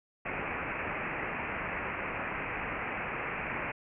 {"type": "low-pass noise", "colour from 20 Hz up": "white", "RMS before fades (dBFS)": -36, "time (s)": [0.25, 3.72], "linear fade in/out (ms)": 10, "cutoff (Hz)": 2600, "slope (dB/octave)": 96, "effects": []}